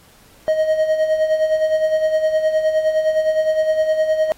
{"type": "tone with tremolo", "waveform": "triangle", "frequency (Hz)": 627, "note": "D#5", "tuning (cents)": 13, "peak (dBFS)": -10, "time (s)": [0.48, 4.32], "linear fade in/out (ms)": 0, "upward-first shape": "sine", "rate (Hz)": 9.7, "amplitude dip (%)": 60, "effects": ["pink hiss -50 dBFS RMS until 4.37 s", "AAC 48 kbps"]}